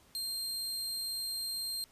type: tone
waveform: sawtooth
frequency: 4186 Hz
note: C8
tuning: in tune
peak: -32 dBFS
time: 0.15-1.84 s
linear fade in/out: 0 ms
effects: pink hiss -63 dBFS RMS until 1.91 s + resampled to 32000 Hz